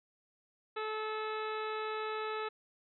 harmonic tone, 433.5 Hz, A4, 26 cents flat, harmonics 1 / 2 / 3 / 4 / 5 / 6 / 7 / 8 / 9, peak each -38 / -43 / -40 / -47 / -50 / -48 / -58 / -54 / -51 dBFS, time 0.76-2.49 s, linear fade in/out 10 ms, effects none

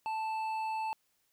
sine tone with hard clipping, 880 Hz, A5, in tune, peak -34 dBFS, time 0.06-0.93 s, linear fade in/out 0 ms, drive 7 dB, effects white hiss -75 dBFS RMS until 1.32 s

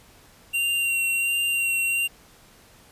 square tone with vibrato, 2760 Hz, F7, 21 cents flat, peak -22 dBFS, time 0.53-2.08 s, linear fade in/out 20 ms, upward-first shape sine, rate 1.4 Hz, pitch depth 17 cents each way, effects pink hiss -53 dBFS RMS until 2.91 s + resampled to 32000 Hz

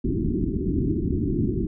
white low-pass noise, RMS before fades -24 dBFS, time 0.04-1.67 s, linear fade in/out 5 ms, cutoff 380 Hz, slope 96 dB/octave, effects none

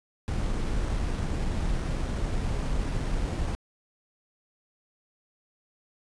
brown noise with sample-and-hold, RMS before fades -28 dBFS, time 0.28-3.55 s, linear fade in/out 0 ms, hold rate 7350 Hz, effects resampled to 22050 Hz

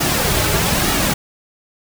pink noise with flanger, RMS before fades -17 dBFS, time 0-1.14 s, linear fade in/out 10 ms, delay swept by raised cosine 1.9 to 4.2 ms, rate 1.1 Hz, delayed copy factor -0.5, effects none

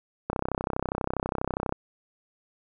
click train, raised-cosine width 1 ms, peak -13 dBFS, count 47, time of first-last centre 0.3-1.724 s, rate 32.3 Hz, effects none

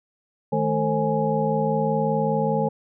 sine tone cluster, 156.7 / 216.2 / 449.9 / 535 / 835 Hz, D#3 / A3 / A4 / C5 / G#5, +13 / -30 / +39 / +38 / +9 cents, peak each -26 dBFS, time 0.52-2.69 s, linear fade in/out 10 ms, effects none

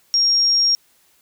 sine tone, 5580 Hz, F8, 2 cents flat, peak -13 dBFS, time 0.14-0.75 s, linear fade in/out 0 ms, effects white hiss -58 dBFS RMS until 1.21 s

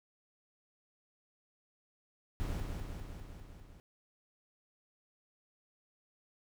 brown noise with echo, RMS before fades -36 dBFS, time 2.4-2.6 s, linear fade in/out 0 ms, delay 200 ms, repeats 6, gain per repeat -3 dB, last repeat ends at 3.8 s, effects none

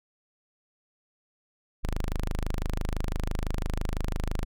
sawtooth tone, 25.96 Hz, G#0, in tune, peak -23 dBFS, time 1.83-4.45 s, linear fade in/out 10 ms, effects none

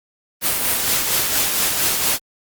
white noise with tremolo, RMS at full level -17 dBFS, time 0.41-2.19 s, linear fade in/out 50 ms, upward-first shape triangle, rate 4.3 Hz, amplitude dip 45%, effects Opus 32 kbps

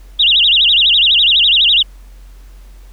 sine tone with vibrato, 3263 Hz, G#7, 31 cents flat, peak -7 dBFS, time 0.19-1.83 s, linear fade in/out 10 ms, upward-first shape sine, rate 12 Hz, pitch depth 290 cents each way, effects added 45 Hz sine -34 dBFS peak until 2.92 s + pink hiss -50 dBFS RMS until 2.92 s

